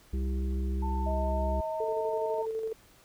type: harmonic tone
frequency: 65.6 Hz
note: C2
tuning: 5 cents sharp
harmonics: 1 / 3 / 5 / 6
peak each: -28 / -38 / -42 / -44 dBFS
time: 0.13-1.61 s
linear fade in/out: 5 ms
type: tone with pitch glide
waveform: sine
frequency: 890 to 907.7 Hz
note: A5 to A#5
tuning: +20 to -46 cents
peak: -35 dBFS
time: 0.82-2.46 s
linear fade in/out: 10 ms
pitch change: +34 cents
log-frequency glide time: 0.99-1.8 s
type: tone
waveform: sine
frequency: 634 Hz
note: D#5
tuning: 32 cents sharp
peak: -32 dBFS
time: 1.06-2.42 s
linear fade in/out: 10 ms
type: tone with tremolo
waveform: sine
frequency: 443.8 Hz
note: A4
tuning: 15 cents sharp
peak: -29 dBFS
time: 1.8-2.73 s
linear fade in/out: 5 ms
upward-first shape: square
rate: 12 Hz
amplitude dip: 35%
effects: pink hiss -59 dBFS RMS until 3.04 s